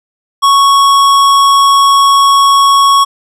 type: tone with hard clipping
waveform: sine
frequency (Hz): 1108.7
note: C#6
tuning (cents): 0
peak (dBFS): -6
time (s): 0.42-3.05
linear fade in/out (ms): 20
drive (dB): 15
effects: none